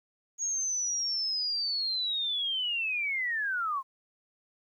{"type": "linear sweep", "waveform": "sine", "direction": "down", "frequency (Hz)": [6645, 1032], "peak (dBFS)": -28, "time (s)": [0.38, 3.83], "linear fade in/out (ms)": 50, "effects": ["11-bit"]}